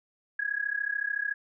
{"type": "tone with amplitude modulation", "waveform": "sine", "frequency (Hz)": 1661.2, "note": "G#6", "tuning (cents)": 0, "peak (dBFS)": -24, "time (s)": [0.39, 1.34], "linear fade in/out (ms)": 5, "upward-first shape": "sine", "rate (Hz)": 33.7, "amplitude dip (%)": 90, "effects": []}